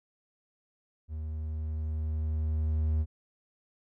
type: tone with level ramp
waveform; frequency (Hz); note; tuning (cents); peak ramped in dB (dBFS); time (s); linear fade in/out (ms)
triangle; 77.78; D#2; 0; -32 to -22; 1.08-3.06; 50
effects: none